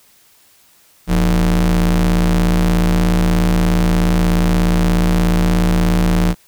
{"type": "ring-modulated tone", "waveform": "square", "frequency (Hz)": 68.2, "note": "C#2", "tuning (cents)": -28, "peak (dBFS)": -9, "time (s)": [1.07, 6.35], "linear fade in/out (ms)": 50, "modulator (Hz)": 108, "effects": ["white hiss -51 dBFS RMS until 6.47 s"]}